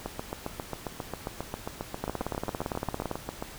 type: two click trains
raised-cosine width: 1 ms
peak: -16 / -18 dBFS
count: 20 / 26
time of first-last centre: 2.04-3.113 / 0.06-3.425 s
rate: 17.7 / 7.43 Hz
effects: pink hiss -45 dBFS RMS until 3.58 s